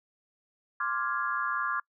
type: chord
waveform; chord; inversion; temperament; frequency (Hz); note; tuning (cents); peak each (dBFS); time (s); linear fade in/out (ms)
sine; D half-diminished seventh; third; equal with one note detuned; 1050.1 / 1174.7 / 1396.9 / 1661.2; C6 / D6 / F6 / Ab6; +6 / 0 / 0 / 0; -35 / -32 / -33 / -34; 0.8-1.8; 5
effects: noise-tail reverb RT60 0.1 s tail -25 dB re dry